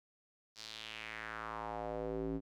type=tone with band-pass filter sweep; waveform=square; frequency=55.1 Hz; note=A1; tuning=3 cents sharp; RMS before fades=-42 dBFS; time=0.55-2.41 s; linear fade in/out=50 ms; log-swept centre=5100 to 280 Hz; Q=2.7; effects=none